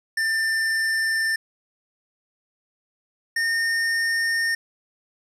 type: tone pair in turn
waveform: square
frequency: 1789 / 1827.6 Hz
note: A6 / A#6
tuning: +28 / -35 cents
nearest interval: unison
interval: 37 cents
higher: second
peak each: -21 dBFS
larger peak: neither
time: 0.17-1.36 / 3.36-4.55 s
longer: neither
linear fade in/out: 5 ms
effects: low-pass 10000 Hz 12 dB/octave + 9-bit